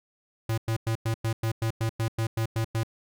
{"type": "tone bursts", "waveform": "square", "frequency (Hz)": 112.6, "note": "A2", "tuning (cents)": 40, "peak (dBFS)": -25, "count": 13, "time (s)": [0.49, 2.834], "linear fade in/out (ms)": 5, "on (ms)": 88, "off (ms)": 100, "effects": []}